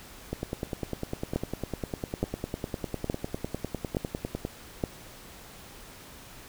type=two click trains; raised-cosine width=2 ms; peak=-17 / -13 dBFS; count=42 / 5; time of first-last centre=0.33-4.451 / 1.36-4.838 s; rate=9.95 / 1.15 Hz; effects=pink hiss -48 dBFS RMS until 6.48 s